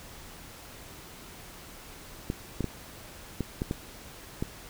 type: clicks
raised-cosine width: 3 ms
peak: -16 dBFS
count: 7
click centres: 2.301 / 2.607 / 2.643 / 3.407 / 3.619 / 3.711 / 4.425 s
effects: pink hiss -47 dBFS RMS until 4.69 s